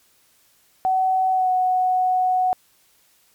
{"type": "tone with pitch glide", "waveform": "sine", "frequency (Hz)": [753, 738.8], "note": ["F#5", "F#5"], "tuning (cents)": [30, -3], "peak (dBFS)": -16, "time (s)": [0.85, 2.53], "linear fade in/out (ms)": 0, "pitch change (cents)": -33, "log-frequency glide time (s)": [1.32, 1.49], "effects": ["white hiss -59 dBFS RMS until 3.34 s", "MP3 96 kbps"]}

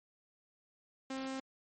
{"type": "tone", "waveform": "sawtooth", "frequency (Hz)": 265.5, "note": "C4", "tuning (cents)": 25, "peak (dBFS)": -34, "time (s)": [1.1, 1.4], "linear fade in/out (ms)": 5, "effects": ["MP3 32 kbps"]}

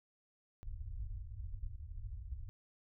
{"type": "low-pass noise", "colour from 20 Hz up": "pink", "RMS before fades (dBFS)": -44, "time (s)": [0.63, 2.49], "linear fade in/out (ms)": 0, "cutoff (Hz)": 110, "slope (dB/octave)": 96, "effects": []}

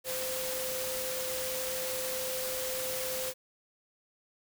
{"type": "tone in noise", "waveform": "sine", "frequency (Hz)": 516, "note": "C5", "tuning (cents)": -24, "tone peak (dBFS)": -36, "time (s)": [0.04, 3.34], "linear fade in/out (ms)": 50, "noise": "white", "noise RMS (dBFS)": -36, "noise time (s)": [0.04, 3.34], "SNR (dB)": -3, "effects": []}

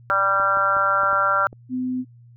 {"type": "harmonic tone", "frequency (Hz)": 196, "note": "G3", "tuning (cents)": 0, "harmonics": [3, 4, 5, 6, 7, 8], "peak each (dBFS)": [-26, -30, -28, -27, -18, -28], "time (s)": [0.1, 1.47], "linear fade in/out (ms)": 0}
{"type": "clicks", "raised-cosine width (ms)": 2, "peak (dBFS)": -27, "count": 6, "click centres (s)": [0.399, 0.572, 0.767, 1.034, 1.13, 1.529]}
{"type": "tone", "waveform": "sine", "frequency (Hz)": 254, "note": "B3", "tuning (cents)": 49, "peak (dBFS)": -22, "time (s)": [1.69, 2.05], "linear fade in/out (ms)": 50}
{"effects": ["added 119 Hz sine -45 dBFS peak until 2.36 s"]}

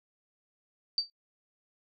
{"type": "tone with exponential decay", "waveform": "sine", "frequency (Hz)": 4628, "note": "D8", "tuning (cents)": -26, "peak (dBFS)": -21, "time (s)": [0.98, 1.1], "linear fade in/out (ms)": 1, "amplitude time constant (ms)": 24, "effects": ["noise-tail reverb RT60 0.1 s tail -23 dB re dry"]}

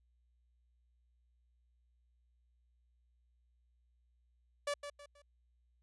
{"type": "tone with echo", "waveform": "sawtooth", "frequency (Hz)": 577, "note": "D5", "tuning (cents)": -31, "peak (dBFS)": -30, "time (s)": [4.67, 4.74], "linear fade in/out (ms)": 5, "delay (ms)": 160, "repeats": 3, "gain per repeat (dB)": -9, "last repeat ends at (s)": 5.22, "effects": ["added 60 Hz sine -70 dBFS peak until 5.82 s", "resampled to 24000 Hz"]}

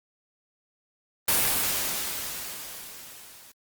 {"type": "noise with level ramp", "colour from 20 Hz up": "white", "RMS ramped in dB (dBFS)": [-21, -50], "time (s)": [1.28, 3.52], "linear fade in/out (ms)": 5, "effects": ["Opus 32 kbps"]}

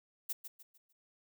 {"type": "noise with echo", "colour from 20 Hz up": "violet", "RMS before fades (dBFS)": -36, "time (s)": [0.29, 0.33], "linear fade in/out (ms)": 10, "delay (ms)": 150, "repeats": 4, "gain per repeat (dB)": -9, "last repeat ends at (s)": 0.93, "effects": []}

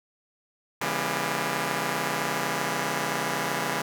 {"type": "chord", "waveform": "5% pulse", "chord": "C# diminished seventh", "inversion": "none", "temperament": "just", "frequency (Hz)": [138.59, 166.31, 199.57, 239.5], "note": ["C#3", "E3", "G3", "Bb3"], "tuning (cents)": [0, 16, 31, 47], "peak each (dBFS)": -21, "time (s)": [0.81, 3.82], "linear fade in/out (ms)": 5, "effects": []}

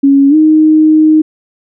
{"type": "tone with pitch glide", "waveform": "sine", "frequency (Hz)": [277.1, 311], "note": ["C#4", "D#4"], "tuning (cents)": [-1, -1], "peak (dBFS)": -3, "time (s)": [0.03, 1.22], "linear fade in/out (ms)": 10, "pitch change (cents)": 200, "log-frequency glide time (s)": [0.29, 0.35], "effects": []}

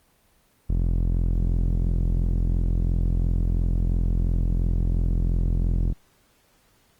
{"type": "tone with low-pass filter", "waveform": "sawtooth", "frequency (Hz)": 42.9, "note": "F1", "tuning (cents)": -30, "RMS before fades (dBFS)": -22, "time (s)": [0.69, 5.93], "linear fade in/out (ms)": 10, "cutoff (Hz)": 240, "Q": 0.58, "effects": ["pink hiss -62 dBFS RMS until 6.99 s", "Opus 24 kbps"]}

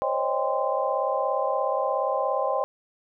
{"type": "tone cluster", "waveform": "sine", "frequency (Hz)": [521, 558, 622, 798, 1038], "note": ["C5", "C#5", "D#5", "G5", "C6"], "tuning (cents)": [-7, 11, -1, 31, -14], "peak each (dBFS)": -29, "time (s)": [0.02, 2.64], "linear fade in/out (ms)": 0, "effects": []}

